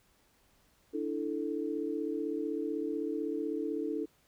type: chord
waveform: sine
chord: D suspended second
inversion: none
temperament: equal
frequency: 293.7 / 329.6 / 440 Hz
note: D4 / E4 / A4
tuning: 0 / 0 / 0 cents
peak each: -36 / -36 / -36 dBFS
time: 0.93-4.06 s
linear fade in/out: 20 ms
effects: pink hiss -68 dBFS RMS until 4.27 s